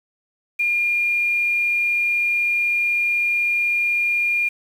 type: tone with quantisation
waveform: sine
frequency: 2412 Hz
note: D7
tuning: 46 cents sharp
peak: -17 dBFS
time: 0.59-4.49 s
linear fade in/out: 10 ms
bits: 7
effects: none